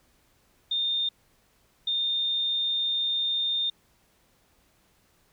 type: tone bursts at uneven times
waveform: sine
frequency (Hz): 3633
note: A#7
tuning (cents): -45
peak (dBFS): -24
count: 2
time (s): 0.71-1.09 / 1.87-3.7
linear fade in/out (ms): 5
effects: pink hiss -65 dBFS RMS until 5.32 s